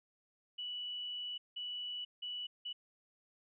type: tone bursts at uneven times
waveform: sine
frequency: 2954 Hz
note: F#7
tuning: 3 cents flat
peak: -39 dBFS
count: 4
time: 0.58-1.38 / 1.56-2.05 / 2.22-2.47 / 2.65-2.73 s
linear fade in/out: 10 ms
effects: none